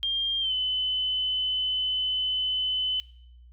sine tone with pitch glide, 3201 to 3025 Hz, G7 to F#7, +36 to +38 cents, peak -24 dBFS, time 0.03-3 s, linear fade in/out 0 ms, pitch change -98 cents, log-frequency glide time 0.4-0.53 s, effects noise-tail reverb RT60 0.8 s tail -19 dB re dry + added 60 Hz sine -48 dBFS peak until 3.52 s

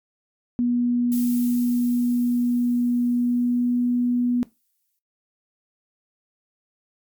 sine tone with pitch glide, 242.4 to 244.2 Hz, B3 to B3, -32 to -19 cents, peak -18 dBFS, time 0.59-4.43 s, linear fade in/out 0 ms, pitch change +13 cents, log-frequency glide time 3.05-3.78 s
violet noise with exponential decay, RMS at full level -33 dBFS, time 1.12-4.99 s, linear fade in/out 0 ms, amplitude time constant 840 ms
effects noise-tail reverb RT60 0.2 s tail -17 dB re dry + MP3 96 kbps

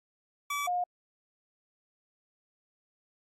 25% pulse / sine tone pair in turn, 1149 / 714.5 Hz, D6 / F5, -38 / +39 cents, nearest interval minor sixth, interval 823 cents, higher first, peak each -27 dBFS, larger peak neither, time 0.5-0.67 / 0.67-0.84 s, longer neither, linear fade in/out 5 ms, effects AAC 48 kbps

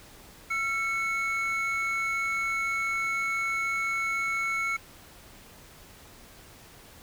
triangle tone pair together, 1351 / 2205 Hz, E6 / C#7, +42 / -10 cents, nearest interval minor sixth, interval 848 cents, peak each -30 / -26 dBFS, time 0.5-4.77 s, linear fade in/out 10 ms, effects pink hiss -51 dBFS RMS until 7.02 s

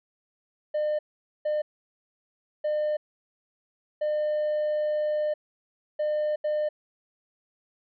triangle tone bursts at uneven times, 604 Hz, D5, 48 cents sharp, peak -21 dBFS, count 6, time 0.74-0.99 / 1.45-1.62 / 2.64-2.97 / 4.01-5.34 / 5.99-6.36 / 6.44-6.69 s, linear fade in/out 10 ms, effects tanh soft clip ceiling -18 dBFS + resampled to 11025 Hz

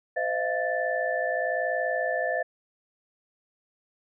sine tone cluster, 513 / 627 / 688 / 1759 Hz, C5 / D#5 / F5 / A6, -34 / +13 / -26 / -1 cents, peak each -31 / -30 / -30 / -30 dBFS, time 0.16-2.43 s, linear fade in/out 10 ms, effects none

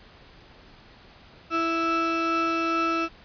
35% pulse tone pair together, 330.2 / 1318.5 Hz, E4 / E6, +3 / 0 cents, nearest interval 2 octaves, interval 2397 cents, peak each -25 / -23 dBFS, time 1.5-3.09 s, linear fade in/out 50 ms, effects pink hiss -51 dBFS RMS until 3.24 s + resampled to 11025 Hz

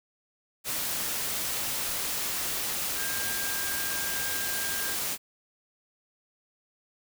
sine tone in noise, 1603 Hz, G6, 38 cents sharp, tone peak -36 dBFS, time 2.95-4.97 s, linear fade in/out 50 ms, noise white, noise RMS -31 dBFS, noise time 0.64-5.18 s, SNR -8 dB, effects none

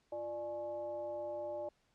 sine tone with frequency modulation, 594 Hz, D5, 20 cents sharp, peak -38 dBFS, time 0.12-1.69 s, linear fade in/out 5 ms, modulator 248 Hz, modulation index 0.65, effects pink hiss -75 dBFS RMS until 1.94 s + low-pass 7000 Hz 12 dB/octave

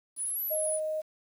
sine exponential two-way sweep, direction up then down, 9700 to 12000 to 9700 Hz, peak -30 dBFS, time 0.16-0.8 s, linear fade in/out 50 ms, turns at 0.44 s
sine tone, 622.3 Hz, D#5, in tune, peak -29 dBFS, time 0.5-1.02 s, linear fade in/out 20 ms
effects 9-bit

